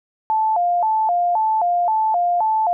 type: tone with vibrato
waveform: sine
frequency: 784 Hz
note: G5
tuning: in tune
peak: -15 dBFS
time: 0.3-2.73 s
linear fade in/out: 0 ms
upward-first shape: square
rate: 1.9 Hz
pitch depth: 190 cents each way
effects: none